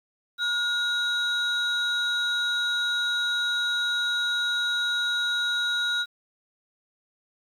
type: tone pair together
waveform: sine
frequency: 1434 / 3828 Hz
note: F6 / A#7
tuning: +45 / +45 cents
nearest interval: octave + perfect fourth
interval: 1700 cents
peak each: -24 dBFS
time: 0.38-6.06 s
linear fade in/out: 50 ms
effects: tanh soft clip ceiling -20 dBFS + 9-bit